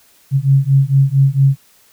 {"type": "beating tone pair", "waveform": "sine", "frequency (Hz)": [134.7, 139.1], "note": ["C#3", "C#3"], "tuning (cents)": [-49, 6], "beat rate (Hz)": 4.4, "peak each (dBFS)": -12, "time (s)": [0.31, 1.57], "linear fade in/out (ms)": 50, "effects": ["white hiss -51 dBFS RMS until 1.92 s"]}